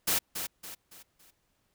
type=noise with echo; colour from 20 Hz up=white; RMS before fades=-27 dBFS; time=0.07-0.19 s; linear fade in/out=10 ms; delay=280 ms; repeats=4; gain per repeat=-8 dB; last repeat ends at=1.31 s; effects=pink hiss -74 dBFS RMS until 1.74 s